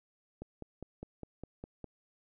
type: click train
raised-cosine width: 2 ms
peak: -29 dBFS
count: 8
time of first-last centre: 0.42-1.843 s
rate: 4.92 Hz
effects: none